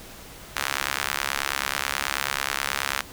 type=tone with high-pass filter; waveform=sawtooth; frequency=69.3 Hz; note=C#2; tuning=in tune; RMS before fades=-28 dBFS; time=0.56-3.02 s; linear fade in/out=0 ms; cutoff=1400 Hz; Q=1.1; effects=pink hiss -43 dBFS RMS until 3.12 s